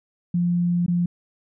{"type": "tone with dropouts", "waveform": "sine", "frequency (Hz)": 174.61, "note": "F3", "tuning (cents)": 0, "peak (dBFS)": -18, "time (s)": [0.34, 1.06], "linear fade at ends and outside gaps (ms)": 5, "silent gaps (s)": [0.863, 0.88], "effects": []}